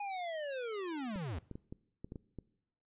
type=linear sweep; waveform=square; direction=down; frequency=830.6 to 69.3 Hz; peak=-38 dBFS; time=0-1.39 s; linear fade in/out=5 ms
type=clicks; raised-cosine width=3 ms; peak=-31 dBFS; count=8; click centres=1.159 / 1.513 / 1.555 / 1.725 / 2.045 / 2.121 / 2.158 / 2.387 s
effects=noise-tail reverb RT60 0.8 s tail -22 dB re dry + resampled to 8000 Hz